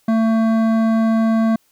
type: tone with hard clipping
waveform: sine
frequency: 223.9 Hz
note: A3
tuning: 30 cents sharp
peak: -15 dBFS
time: 0.08-1.56 s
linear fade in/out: 5 ms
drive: 12 dB
effects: white hiss -60 dBFS RMS until 1.71 s